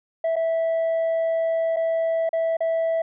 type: tone with dropouts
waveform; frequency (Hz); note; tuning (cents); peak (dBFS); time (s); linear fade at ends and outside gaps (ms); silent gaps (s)
sine; 656; E5; -9; -17; 0.24-3.02; 5; 0.358-0.364 / 1.762-1.767 / 2.292-2.33 / 2.569-2.605
effects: tanh soft clip ceiling -19 dBFS